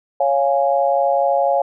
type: chord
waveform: sine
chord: Db major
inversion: none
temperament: equal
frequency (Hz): 554.4 / 698.5 / 830.6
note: Db5 / F5 / Ab5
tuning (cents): 0 / 0 / 0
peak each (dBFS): -17 / -18 / -20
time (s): 0.2-1.62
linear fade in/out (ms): 5
effects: none